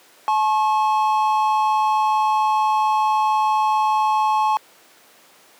triangle tone pair together, 860.6 / 1085 Hz, A5 / C#6, -39 / -37 cents, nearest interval major third, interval 402 cents, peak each -15 / -19 dBFS, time 0.28-4.57 s, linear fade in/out 0 ms, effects pink hiss -50 dBFS RMS until 5.59 s + high-pass 400 Hz 12 dB/octave

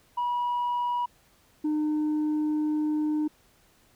sine tone pair in turn, 970 / 304.1 Hz, B5 / D#4, -31 / -40 cents, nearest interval octave + minor sixth, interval 2009 cents, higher first, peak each -23 / -21 dBFS, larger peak second, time 0.17-1.06 / 1.64-3.28 s, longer second, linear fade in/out 10 ms, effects tanh soft clip ceiling -23 dBFS + pink hiss -62 dBFS RMS until 3.95 s

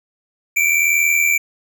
square tone pair together, 2287 / 2368 Hz, D7 / D7, -47 / +14 cents, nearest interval minor second, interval 61 cents, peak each -18 / -16 dBFS, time 0.56-1.38 s, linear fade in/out 10 ms, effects none

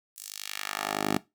10% pulse tone with high-pass filter sweep, 50.8 Hz, G#1, 38 cents flat, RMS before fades -33 dBFS, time 0.16-1.18 s, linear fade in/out 10 ms, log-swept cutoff 9100 to 240 Hz, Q 0.97, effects noise-tail reverb RT60 0.2 s tail -18 dB re dry

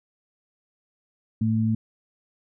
sine tone pair together, 110.74 / 221.8 Hz, A2 / A3, +12 / +14 cents, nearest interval octave, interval 1202 cents, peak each -23 / -22 dBFS, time 1.41-1.75 s, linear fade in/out 5 ms, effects none

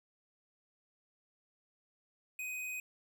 square tone, 2504 Hz, D#7, 10 cents sharp, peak -39 dBFS, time 2.39-2.8 s, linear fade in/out 2 ms, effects none

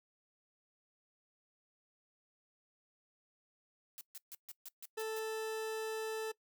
blue noise bursts, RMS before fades -48 dBFS, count 8, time 3.98-5.192 s, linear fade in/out 0 ms, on 29 ms, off 140 ms
40% pulse tone, 440 Hz, A4, in tune, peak -36 dBFS, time 4.97-6.32 s, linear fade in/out 10 ms
effects noise-tail reverb RT60 0.1 s tail -21 dB re dry

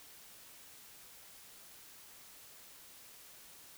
silence, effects white hiss -56 dBFS RMS until 3.77 s

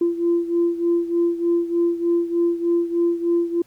sine beating tone pair, 341.2 / 344.5 Hz, F4 / F4, -40 / -24 cents, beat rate 3.3 Hz, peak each -18 / -22 dBFS, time 0.01-3.62 s, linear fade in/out 5 ms, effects tanh soft clip ceiling -11 dBFS + pink hiss -58 dBFS RMS until 3.66 s

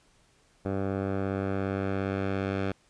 10% pulse tone with low-pass filter sweep, 97.3 Hz, G2, 12 cents flat, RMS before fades -30 dBFS, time 0.65-2.72 s, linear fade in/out 5 ms, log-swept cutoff 1000 to 2800 Hz, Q 0.83, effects pink hiss -64 dBFS RMS until 2.89 s + resampled to 22050 Hz

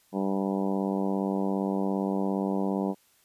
harmonic tone, 97.4 Hz, G2, 11 cents flat, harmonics 2 / 3 / 4 / 5 / 6 / 7 / 8 / 9 / 10, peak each -28 / -32 / -34 / -36 / -38 / -39 / -40 / -41 / -42 dBFS, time 0.12-2.95 s, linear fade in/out 50 ms, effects white hiss -64 dBFS RMS until 3.24 s + resampled to 32000 Hz

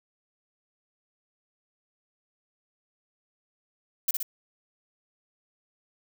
violet noise with echo, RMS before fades -24 dBFS, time 4.08-4.11 s, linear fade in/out 5 ms, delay 60 ms, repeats 2, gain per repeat -4 dB, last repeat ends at 4.23 s, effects none

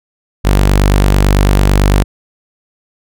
sawtooth tone, 49 Hz, G1, in tune, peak -3 dBFS, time 0.44-2.04 s, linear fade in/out 20 ms, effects none

